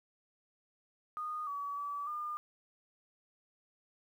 sine tone with pitch steps, 1230 / 1139 / 1149 / 1208 Hz, D#6 / C#6 / D6 / D6, -20 / +47 / -38 / +48 cents, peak -36 dBFS, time 1.17-2.37 s, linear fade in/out 0 ms, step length 300 ms, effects 11-bit

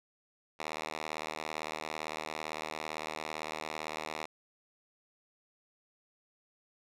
5% pulse tone with band-pass filter, 77.78 Hz, D#2, in tune, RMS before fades -40 dBFS, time 0.59-4.26 s, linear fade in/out 10 ms, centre 2100 Hz, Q 0.55, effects none

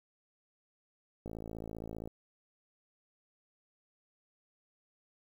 click train, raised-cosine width 2 ms, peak -29 dBFS, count 46, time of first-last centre 1.26-2.075 s, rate 55.2 Hz, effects 10-bit

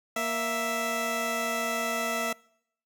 15% pulse tone pair together, 233.7 / 661 Hz, A#3 / E5, +5 / +5 cents, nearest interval octave + tritone, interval 1800 cents, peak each -27 / -22 dBFS, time 0.16-2.33 s, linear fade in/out 5 ms, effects noise-tail reverb RT60 0.7 s tail -25 dB re dry

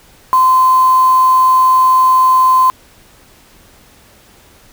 sine tone with quantisation, 1032 Hz, C6, 24 cents flat, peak -6 dBFS, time 0.33-2.7 s, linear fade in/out 0 ms, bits 4, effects pink hiss -45 dBFS RMS until 4.72 s

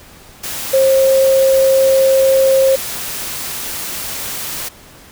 sine tone in noise, 534 Hz, C5, 35 cents sharp, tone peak -8 dBFS, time 0.73-2.76 s, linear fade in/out 10 ms, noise white, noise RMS -24 dBFS, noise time 0.43-4.69 s, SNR +13 dB, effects pink hiss -41 dBFS RMS until 5.11 s

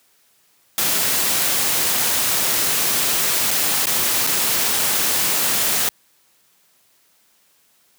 white noise with dropouts, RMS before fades -19 dBFS, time 0.78-5.89 s, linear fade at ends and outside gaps 1 ms, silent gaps 3.508-3.512 / 3.857-3.869 / 4.267-4.272 s, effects white hiss -59 dBFS RMS until 7.98 s + high-pass 100 Hz 12 dB/octave

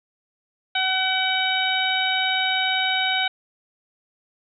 harmonic tone with a mistuned harmonic, 753 Hz, F#5, 30 cents sharp, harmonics 1 / 2 / 3 / 4 / 5, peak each -26 / -26 / -26 / -26 / -26 dBFS, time 0.75-3.28 s, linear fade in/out 5 ms, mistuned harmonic 3, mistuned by +24 cents, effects none

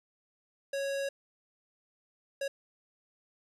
square tone bursts at uneven times, 553 Hz, C#5, 4 cents flat, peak -32 dBFS, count 2, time 0.73-1.09 / 2.41-2.48 s, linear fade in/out 5 ms, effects low-pass 10000 Hz 12 dB/octave + 12-bit

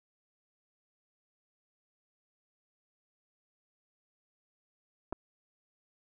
clicks, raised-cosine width 1 ms, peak -23 dBFS, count 2, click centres 5.125 / 5.128 s, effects none

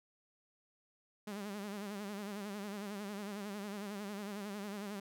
sawtooth tone with vibrato, 203.4 Hz, G#3, 36 cents flat, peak -37 dBFS, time 1.27-5 s, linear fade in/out 5 ms, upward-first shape sine, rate 11 Hz, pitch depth 77 cents each way, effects none

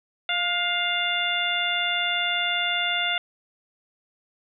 harmonic tone with a mistuned harmonic, 700 Hz, F5, 4 cents sharp, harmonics 1 / 2 / 3 / 4 / 5, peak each -31 / -29 / -28 / -28 / -28 dBFS, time 0.29-3.18 s, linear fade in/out 2 ms, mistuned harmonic 2, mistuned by +31 cents, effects none

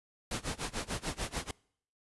pink noise with tremolo, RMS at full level -34 dBFS, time 0.31-1.51 s, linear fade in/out 2 ms, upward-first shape sine, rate 6.8 Hz, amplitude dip 95%, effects noise-tail reverb RT60 0.6 s tail -24 dB re dry + resampled to 24000 Hz

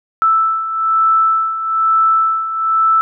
sine beating tone pair, 1318.5 / 1319.6 Hz, E6 / E6, 0 / +1 cents, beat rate 1.1 Hz, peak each -18 / -12 dBFS, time 0.22-3.01 s, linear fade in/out 0 ms, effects none

